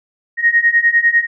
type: beating tone pair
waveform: sine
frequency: 1864.7 / 1874.7 Hz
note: A#6 / A#6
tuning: 0 / +9 cents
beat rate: 10 Hz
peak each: -14 / -12 dBFS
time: 0.37-1.27 s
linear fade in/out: 50 ms
effects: none